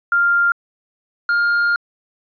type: tone pair in turn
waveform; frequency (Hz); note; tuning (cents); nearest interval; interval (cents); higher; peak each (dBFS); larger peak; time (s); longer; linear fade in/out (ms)
sine / triangle; 1396.9 / 1409.1; F6 / F6; 0 / +15; unison; 15; second; -12; neither; 0.12-0.52 / 1.29-1.76; second; 2
effects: resampled to 11025 Hz